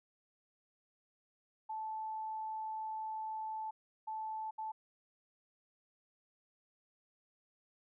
sine tone bursts at uneven times, 874 Hz, A5, 12 cents flat, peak -38 dBFS, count 3, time 1.69-3.71 / 4.07-4.51 / 4.58-4.72 s, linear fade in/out 10 ms, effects none

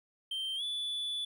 triangle tone with pitch glide, 3136 to 3460 Hz, G7 to A7, 0 to -30 cents, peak -32 dBFS, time 0.31-1.25 s, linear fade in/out 5 ms, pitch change +170 cents, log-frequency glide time 0.56-0.63 s, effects none

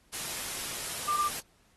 sine tone in noise, 1189 Hz, D6, 21 cents sharp, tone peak -26 dBFS, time 1.07-1.29 s, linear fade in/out 20 ms, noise white, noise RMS -36 dBFS, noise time 0.12-1.41 s, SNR +7 dB, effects pink hiss -66 dBFS RMS until 1.76 s + AAC 32 kbps

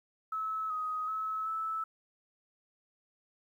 sine tone with pitch steps, 1298 / 1256 / 1294 / 1310 Hz, E6 / D#6 / E6 / E6, -27 / +16 / -32 / -11 cents, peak -32 dBFS, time 0.32-1.84 s, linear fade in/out 5 ms, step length 380 ms, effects 11-bit

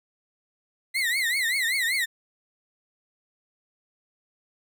35% pulse tone with vibrato, 2003 Hz, B6, 24 cents sharp, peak -21 dBFS, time 0.94-2.06 s, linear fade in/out 20 ms, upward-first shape triangle, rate 5.2 Hz, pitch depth 200 cents each way, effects none

